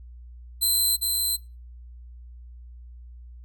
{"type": "tone with echo", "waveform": "5% pulse", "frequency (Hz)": 4077, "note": "C8", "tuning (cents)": -46, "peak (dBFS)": -13, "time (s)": [0.61, 0.97], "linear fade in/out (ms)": 20, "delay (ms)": 400, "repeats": 1, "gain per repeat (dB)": -3, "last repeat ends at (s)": 1.37, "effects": ["noise-tail reverb RT60 0.3 s tail -22 dB re dry", "added 60 Hz sine -41 dBFS peak until 3.44 s"]}